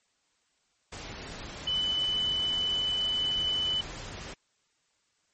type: tone in noise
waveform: sine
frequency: 3000 Hz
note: F#7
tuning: 23 cents sharp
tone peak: -26 dBFS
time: 1.67-3.81 s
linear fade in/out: 5 ms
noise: pink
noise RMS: -41 dBFS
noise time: 0.92-4.34 s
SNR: +12 dB
effects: white hiss -72 dBFS RMS until 5.33 s + MP3 32 kbps